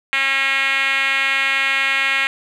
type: tone with band-pass filter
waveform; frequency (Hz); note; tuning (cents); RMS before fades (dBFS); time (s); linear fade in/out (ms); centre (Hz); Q
5% pulse; 271.2; C#4; -38; -18; 0.13-2.27; 0; 2200; 2.5
effects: none